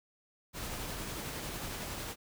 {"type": "noise with tremolo", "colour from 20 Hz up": "pink", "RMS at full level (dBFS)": -39, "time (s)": [0.53, 2.16], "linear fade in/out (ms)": 50, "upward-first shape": "triangle", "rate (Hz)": 11, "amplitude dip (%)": 25, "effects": []}